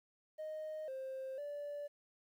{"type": "tone with pitch steps", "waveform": "triangle", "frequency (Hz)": [621, 528, 581], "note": ["D#5", "C5", "D5"], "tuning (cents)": [-3, 16, -19], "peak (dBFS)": -38, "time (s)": [0.38, 1.88], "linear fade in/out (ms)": 20, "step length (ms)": 500, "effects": ["tanh soft clip ceiling -37 dBFS", "12-bit"]}